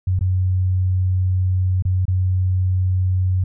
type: tone with dropouts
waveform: sine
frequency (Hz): 92.5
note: F#2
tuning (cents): 0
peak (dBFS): -15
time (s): 0.07-3.44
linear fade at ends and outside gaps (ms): 5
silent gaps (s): 0.192-0.209 / 1.824-1.851 / 2.054-2.08
effects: none